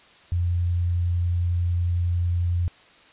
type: tone with vibrato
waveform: sine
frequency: 87.31 Hz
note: F2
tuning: in tune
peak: -20 dBFS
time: 0.32-2.68 s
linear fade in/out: 0 ms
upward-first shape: triangle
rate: 11 Hz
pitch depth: 9 cents each way
effects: white hiss -52 dBFS RMS until 3.12 s + resampled to 8000 Hz